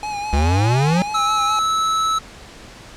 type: tone with vibrato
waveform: square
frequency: 831 Hz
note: G#5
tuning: 1 cent sharp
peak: -24 dBFS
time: 0.03-1.59 s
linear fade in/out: 0 ms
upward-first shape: sine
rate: 4.8 Hz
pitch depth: 43 cents each way
type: exponential sweep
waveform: square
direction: up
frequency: 68.1 to 188.7 Hz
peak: -15 dBFS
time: 0.33-1.02 s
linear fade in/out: 0 ms
type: tone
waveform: square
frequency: 1305 Hz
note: E6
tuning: 18 cents flat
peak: -17 dBFS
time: 1.14-2.19 s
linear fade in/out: 10 ms
effects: pink hiss -40 dBFS RMS until 2.96 s + low-pass 7000 Hz 12 dB/octave